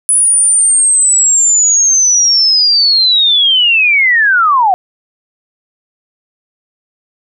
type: linear sweep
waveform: sine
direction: down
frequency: 9956 to 710 Hz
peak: -6 dBFS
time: 0.09-4.74 s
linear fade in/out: 0 ms
effects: none